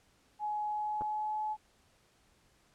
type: tone with pitch glide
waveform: sine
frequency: 842 to 855.7 Hz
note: G#5 to A5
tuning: +24 to -48 cents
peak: -32 dBFS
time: 0.39-1.57 s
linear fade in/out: 50 ms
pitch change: +28 cents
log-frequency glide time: 0.66-1.4 s
type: clicks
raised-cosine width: 1 ms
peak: -29 dBFS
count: 2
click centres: 1.01 / 1.019 s
effects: pink hiss -68 dBFS RMS until 2.74 s + low-pass 10000 Hz 12 dB/octave